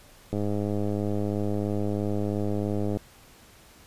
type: click train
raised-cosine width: 2 ms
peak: -16 dBFS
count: 273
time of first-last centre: 0.33-2.971 s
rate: 103 Hz
effects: pink hiss -53 dBFS RMS until 3.86 s + resampled to 32000 Hz